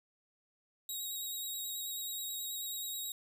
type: tone with vibrato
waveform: 10% pulse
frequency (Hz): 3800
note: A#7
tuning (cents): +33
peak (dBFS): -31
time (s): 0.89-3.12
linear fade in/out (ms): 2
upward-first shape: sine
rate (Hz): 9.3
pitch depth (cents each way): 18
effects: none